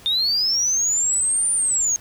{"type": "linear two-way sweep", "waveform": "sine", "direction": "up then down", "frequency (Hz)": [3590, 9290, 6390], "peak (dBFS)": -16, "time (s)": [0.06, 1.96], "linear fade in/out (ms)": 0, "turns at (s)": 1.52, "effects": ["tanh soft clip ceiling -14 dBFS", "pink hiss -46 dBFS RMS until 2 s"]}